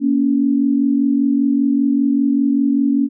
sine tone pair together, 236.2 / 281.3 Hz, A#3 / C#4, +23 / +26 cents, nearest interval minor third, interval 303 cents, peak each -17 / -14 dBFS, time 0-3.09 s, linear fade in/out 50 ms, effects none

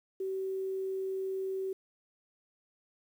sine tone, 382.2 Hz, G4, 44 cents flat, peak -32 dBFS, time 0.2-1.73 s, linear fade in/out 5 ms, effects 10-bit

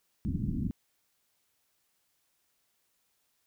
white low-pass noise, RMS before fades -32 dBFS, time 0.25-0.71 s, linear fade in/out 0 ms, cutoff 270 Hz, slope 48 dB/octave, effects white hiss -75 dBFS RMS until 3.46 s

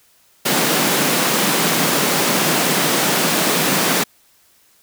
pink high-pass noise, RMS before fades -17 dBFS, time 0.45-4.04 s, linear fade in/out 10 ms, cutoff 150 Hz, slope 48 dB/octave, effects white hiss -55 dBFS RMS until 4.82 s

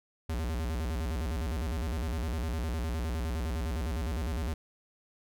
square tone with vibrato, 69.1 Hz, C#2, 5 cents flat, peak -31 dBFS, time 0.29-4.54 s, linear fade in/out 5 ms, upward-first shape square, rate 9.8 Hz, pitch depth 270 cents each way, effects none

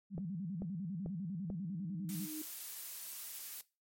sine tone with vibrato, 180 Hz, F#3, 47 cents flat, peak -38 dBFS, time 0.1-2.28 s, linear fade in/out 50 ms, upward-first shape square, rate 10 Hz, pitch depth 170 cents each way
click train, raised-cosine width 2 ms, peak -30 dBFS, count 4, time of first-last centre 0.18-1.502 s, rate 2.27 Hz
sine tone with exponential growth, 308.4 Hz, D#4, 15 cents flat, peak -40 dBFS, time 1.22-2.42 s, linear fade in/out 5 ms, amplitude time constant 260 ms
blue noise, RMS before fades -45 dBFS, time 2.09-3.61 s, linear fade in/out 0 ms
effects noise-tail reverb RT60 0.3 s tail -20 dB re dry + MP3 64 kbps

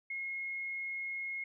sine tone, 2159 Hz, C#7, 46 cents flat, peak -36 dBFS, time 0.1-1.44 s, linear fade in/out 5 ms, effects none

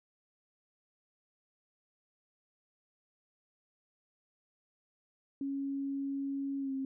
sine tone with pitch glide, 276.1 to 267.9 Hz, C#4 to C4, -7 to +41 cents, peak -33 dBFS, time 5.41-6.85 s, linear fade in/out 2 ms, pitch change -52 cents, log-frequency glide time 6.59-6.73 s, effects none

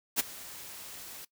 white noise with ADSR envelope, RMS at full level -25 dBFS, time 0.16-1.25 s, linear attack 37 ms, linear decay 16 ms, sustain -20 dB, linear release 6 ms, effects noise-tail reverb RT60 0.1 s tail -20 dB re dry

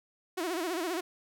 sawtooth tone with vibrato, 344.9 Hz, F4, 22 cents flat, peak -27 dBFS, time 0.37-1.01 s, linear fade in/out 10 ms, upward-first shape sine, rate 15 Hz, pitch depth 150 cents each way, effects none

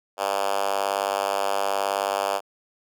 5% pulse tone with high-pass filter, 99 Hz, G2, 18 cents sharp, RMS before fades -25 dBFS, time 0.17-2.41 s, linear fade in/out 50 ms, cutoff 620 Hz, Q 2.1, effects none

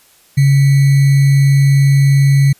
sine tone with sample-and-hold, 138.59 Hz, C#3, in tune, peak -6 dBFS, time 0.37-2.53 s, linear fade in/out 10 ms, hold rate 2100 Hz, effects white hiss -49 dBFS RMS until 2.59 s + resampled to 32000 Hz

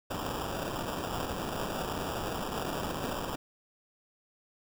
blue noise with sample-and-hold, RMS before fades -35 dBFS, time 0.1-3.36 s, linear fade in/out 10 ms, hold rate 2100 Hz, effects none

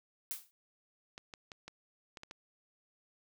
blue noise with exponential decay, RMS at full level -36 dBFS, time 0.31-0.51 s, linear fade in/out 0 ms, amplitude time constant 42 ms
clicks, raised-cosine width 0.2 ms, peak -29 dBFS, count 7, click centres 1.179 / 1.338 / 1.518 / 1.68 / 2.172 / 2.234 / 2.311 s
effects none

